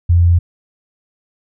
sine tone, 86.3 Hz, F2, 20 cents flat, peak -7 dBFS, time 0.09-0.39 s, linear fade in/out 10 ms, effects none

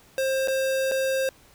square tone with dropouts, 531 Hz, C5, 25 cents sharp, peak -23 dBFS, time 0.18-1.29 s, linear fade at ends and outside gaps 1 ms, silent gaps 0.475-0.482 / 0.914-0.918 s, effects pink hiss -55 dBFS RMS until 1.54 s

